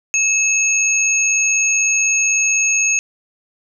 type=tone pair together; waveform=sine; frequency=2599 / 6549 Hz; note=E7 / G#8; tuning=-25 / -25 cents; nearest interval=octave + major third; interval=1600 cents; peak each=-16 dBFS; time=0.14-2.99 s; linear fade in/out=0 ms; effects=none